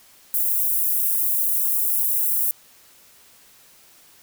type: high-pass noise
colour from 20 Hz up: white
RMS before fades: -21 dBFS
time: 0.34-2.51 s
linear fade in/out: 0 ms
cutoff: 11000 Hz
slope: 24 dB/octave
effects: white hiss -52 dBFS RMS until 4.22 s